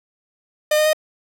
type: tone with pitch steps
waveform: 45% pulse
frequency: 607 / 613.3 / 619.8 Hz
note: D#5 / D#5 / D#5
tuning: -43 / -25 / -7 cents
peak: -14 dBFS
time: 0.71-0.932 s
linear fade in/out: 5 ms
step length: 74 ms
effects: none